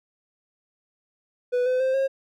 triangle tone with pitch steps, 493.9 / 508.4 / 523.3 / 538.6 Hz, B4 / C5 / C5 / C#5, 0 / -50 / 0 / -50 cents, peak -18 dBFS, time 1.52-2.08 s, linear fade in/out 20 ms, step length 140 ms, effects none

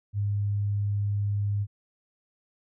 sine tone, 102 Hz, G#2, 31 cents flat, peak -24 dBFS, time 0.13-1.67 s, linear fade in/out 50 ms, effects none

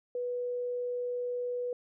sine tone, 490.7 Hz, B4, 11 cents flat, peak -31 dBFS, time 0.15-1.73 s, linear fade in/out 2 ms, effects none

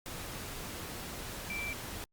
sine tone in noise, 2340 Hz, D7, 7 cents flat, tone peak -36 dBFS, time 1.5-1.73 s, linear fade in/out 0 ms, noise pink, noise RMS -42 dBFS, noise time 0.06-2.04 s, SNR +3 dB, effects Opus 48 kbps

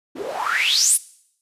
white noise with band-pass filter sweep, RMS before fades -20 dBFS, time 0.15-0.98 s, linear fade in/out 20 ms, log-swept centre 300 to 11000 Hz, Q 8.6, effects noise-tail reverb RT60 0.7 s tail -21 dB re dry + resampled to 32000 Hz

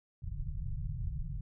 pink low-pass noise, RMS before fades -37 dBFS, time 0.22-1.41 s, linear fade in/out 5 ms, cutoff 160 Hz, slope 96 dB/octave, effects none

